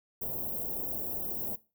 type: band-stop noise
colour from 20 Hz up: white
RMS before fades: -35 dBFS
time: 0.21-1.56 s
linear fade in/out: 10 ms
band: 660 to 15000 Hz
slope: 24 dB/octave
effects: noise-tail reverb RT60 0.3 s tail -19 dB re dry